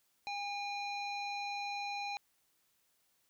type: harmonic tone with a mistuned harmonic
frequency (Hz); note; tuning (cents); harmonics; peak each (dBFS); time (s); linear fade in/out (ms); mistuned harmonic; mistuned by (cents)
812; G#5; -39; 1 / 3 / 5 / 7 / 8; -39 / -42 / -45 / -60 / -59; 0.27-2.17; 0; 7; -74
effects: white hiss -75 dBFS RMS until 3.29 s